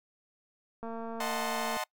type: click train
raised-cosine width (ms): 1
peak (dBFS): -27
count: 215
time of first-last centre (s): 0.83-1.769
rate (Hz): 228
type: chord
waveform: sawtooth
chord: D# diminished seventh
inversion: none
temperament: equal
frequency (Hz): 622.3 / 740 / 880 / 1046.5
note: D#5 / F#5 / A5 / C6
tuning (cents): 0 / 0 / 0 / 0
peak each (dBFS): -34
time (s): 1.2-1.84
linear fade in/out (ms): 5
effects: noise-tail reverb RT60 0.1 s tail -24 dB re dry